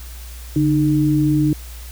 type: tone pair together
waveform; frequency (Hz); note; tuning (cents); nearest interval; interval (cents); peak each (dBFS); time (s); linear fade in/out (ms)
sine; 144.1 / 305.3; D3 / D#4; -33 / -33; octave + minor second; 1300; -17 / -15; 0.56-1.53; 2
effects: added 60 Hz sine -32 dBFS peak until 1.91 s + white hiss -41 dBFS RMS until 1.91 s